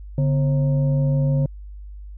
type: tone with frequency modulation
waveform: sine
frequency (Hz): 143.4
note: D3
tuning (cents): -41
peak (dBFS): -16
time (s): 0.18-1.46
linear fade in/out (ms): 2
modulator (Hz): 393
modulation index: 0.45
effects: added 50 Hz sine -34 dBFS peak until 2.17 s